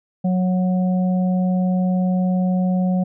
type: harmonic tone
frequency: 183.5 Hz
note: F#3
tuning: 14 cents flat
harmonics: 1 / 3 / 4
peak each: -16 / -29 / -31 dBFS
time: 0.24-3.04 s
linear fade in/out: 10 ms
effects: none